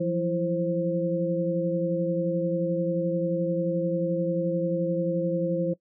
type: tone cluster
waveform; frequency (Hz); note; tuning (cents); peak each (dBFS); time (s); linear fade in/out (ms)
sine; 170.3 / 181.7 / 334.2 / 526; F3 / F#3 / E4 / C5; -43 / -31 / +24 / +9; -28 / -34 / -30 / -27; 0-5.74; 10
effects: noise-tail reverb RT60 0.1 s tail -20 dB re dry